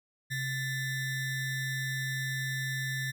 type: ring-modulated tone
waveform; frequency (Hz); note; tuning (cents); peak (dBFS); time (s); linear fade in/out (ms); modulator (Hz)
square; 946; A#5; +25; -29; 0.3-3.12; 20; 813
effects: none